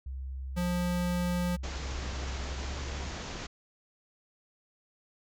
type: tone with pitch glide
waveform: sine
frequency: 66 to 69 Hz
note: C2 to C#2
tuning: +16 to -7 cents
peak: -35 dBFS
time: 0.06-3.11 s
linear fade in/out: 5 ms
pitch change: +77 cents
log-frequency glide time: 2.56-2.71 s
type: tone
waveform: square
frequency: 177 Hz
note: F3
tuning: 23 cents sharp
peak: -29 dBFS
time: 0.56-1.57 s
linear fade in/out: 20 ms
type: low-pass noise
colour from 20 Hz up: pink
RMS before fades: -40 dBFS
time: 1.63-3.47 s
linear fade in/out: 10 ms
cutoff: 7200 Hz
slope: 96 dB/octave
effects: none